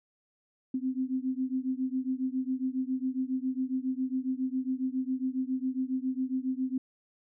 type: beating tone pair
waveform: sine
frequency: 256.4 / 263.7 Hz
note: C4 / C4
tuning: -35 / +14 cents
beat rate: 7.3 Hz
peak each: -31 / -32 dBFS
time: 0.74-6.78 s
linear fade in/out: 5 ms
effects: none